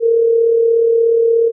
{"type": "tone with amplitude modulation", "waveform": "sine", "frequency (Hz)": 460, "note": "A#4", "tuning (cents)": -23, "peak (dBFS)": -7, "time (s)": [0, 1.52], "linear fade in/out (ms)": 50, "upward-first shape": "sine", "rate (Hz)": 36.8, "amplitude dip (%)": 45, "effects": []}